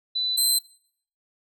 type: tone pair in turn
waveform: sine / 20% pulse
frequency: 3992 / 4083 Hz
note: B7 / C8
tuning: +18 / -43 cents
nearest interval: unison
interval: 39 cents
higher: second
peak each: -23 / -13 dBFS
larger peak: second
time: 0.15-0.37 / 0.37-0.59 s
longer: neither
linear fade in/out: 10 ms
effects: noise-tail reverb RT60 0.6 s tail -21 dB re dry